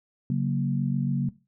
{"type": "chord", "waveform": "sine", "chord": "F# major", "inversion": "second", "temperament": "equal", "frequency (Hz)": [138.59, 185, 233.1], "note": ["C#3", "F#3", "A#3"], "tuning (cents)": [0, 0, 0], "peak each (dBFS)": [-25, -28, -29], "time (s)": [0.3, 1.29], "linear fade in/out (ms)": 2, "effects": ["noise-tail reverb RT60 0.3 s tail -19 dB re dry"]}